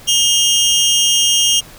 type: tone pair together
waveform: 25% pulse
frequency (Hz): 2850 / 3199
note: F7 / G7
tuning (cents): +34 / +34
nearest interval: major second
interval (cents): 200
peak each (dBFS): -10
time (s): 0.07-1.61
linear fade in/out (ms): 20
effects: pink hiss -39 dBFS RMS until 1.78 s